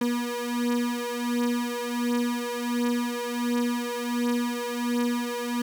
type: beating tone pair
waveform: 35% pulse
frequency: 240.2 / 241.6 Hz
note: B3 / B3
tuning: -48 / -38 cents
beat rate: 1.4 Hz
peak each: -26 / -27 dBFS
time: 0.01-5.62 s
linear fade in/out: 5 ms
effects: none